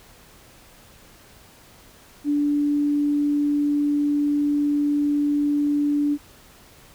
sine tone, 291.2 Hz, D4, 15 cents flat, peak -18 dBFS, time 2.24-6.18 s, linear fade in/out 50 ms, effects pink hiss -50 dBFS RMS until 6.94 s

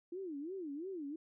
sine tone with vibrato, 329.6 Hz, E4, in tune, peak -40 dBFS, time 0.12-1.16 s, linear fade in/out 5 ms, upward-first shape sine, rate 2.9 Hz, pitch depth 290 cents each way, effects none

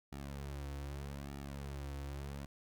sawtooth tone with flanger, 69.9 Hz, C#2, 15 cents sharp, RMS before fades -44 dBFS, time 0.12-2.46 s, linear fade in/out 5 ms, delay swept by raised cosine 1.9 to 5 ms, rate 0.81 Hz, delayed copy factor -0.75, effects none

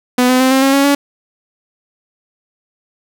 sawtooth tone with pitch steps, 249.2 / 254.6 / 260.1 / 265.7 / 271.4 / 277.3 / 283.3 Hz, B3 / C4 / C4 / C4 / C#4 / C#4 / C#4, +16 / -47 / -10 / +27 / -36 / +1 / +38 cents, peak -5 dBFS, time 0.18-0.95 s, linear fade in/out 5 ms, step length 110 ms, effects none

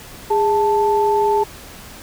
sine tone pair together, 411 / 879 Hz, G#4 / A5, -18 / -2 cents, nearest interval octave + minor second, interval 1316 cents, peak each -16 dBFS, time 0.3-1.44 s, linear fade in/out 10 ms, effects pink hiss -38 dBFS RMS until 2.02 s

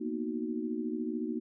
sine chord, B major seventh, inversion third, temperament equal, 233.1 / 246.9 / 311.1 / 370 Hz, A#3 / B3 / D#4 / F#4, 0 / 0 / 0 / 0 cents, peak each -36 / -39 / -36 / -39 dBFS, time 0-1.4 s, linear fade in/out 20 ms, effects none

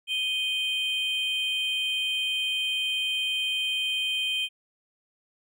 triangle tone pair together, 2489 / 3138 Hz, D#7 / G7, 0 / +1 cents, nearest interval major third, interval 401 cents, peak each -29 / -25 dBFS, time 0.07-4.49 s, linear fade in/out 50 ms, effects none

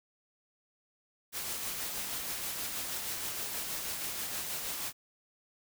white noise with tremolo, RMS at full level -36 dBFS, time 1.32-4.93 s, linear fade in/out 50 ms, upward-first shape sine, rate 6.3 Hz, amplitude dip 30%, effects none

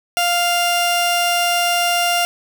sawtooth tone pair together, 698.5 / 1397 Hz, F5 / F6, 0 / 0 cents, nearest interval octave, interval 1200 cents, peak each -13 dBFS, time 0.17-2.25 s, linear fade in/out 0 ms, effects none

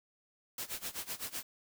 white noise with tremolo, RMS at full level -38 dBFS, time 0.58-1.43 s, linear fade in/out 2 ms, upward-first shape sine, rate 7.9 Hz, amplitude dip 90%, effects none

